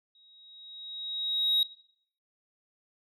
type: tone with exponential growth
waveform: sine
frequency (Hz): 3800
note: A#7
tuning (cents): +33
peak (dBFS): -19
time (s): 0.15-1.63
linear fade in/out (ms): 2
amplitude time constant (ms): 320
effects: noise-tail reverb RT60 0.6 s tail -18 dB re dry + tanh soft clip ceiling -20 dBFS